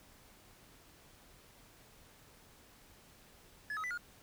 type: tone with pitch steps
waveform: triangle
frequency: 1708 / 1270 / 1990 / 1426 Hz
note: G#6 / D#6 / B6 / F6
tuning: +48 / +35 / +13 / +36 cents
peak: -35 dBFS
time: 3.7-3.976 s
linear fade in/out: 2 ms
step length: 69 ms
effects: pink hiss -61 dBFS RMS until 4.22 s